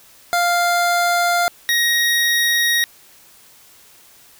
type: tone pair in turn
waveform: 25% pulse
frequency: 698.5 / 1881.5 Hz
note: F5 / A#6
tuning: 0 / +16 cents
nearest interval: octave + perfect fourth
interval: 1716 cents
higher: second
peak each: -11 dBFS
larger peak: neither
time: 0.33-1.48 / 1.69-2.84 s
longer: neither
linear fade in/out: 0 ms
effects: white hiss -48 dBFS RMS until 4.39 s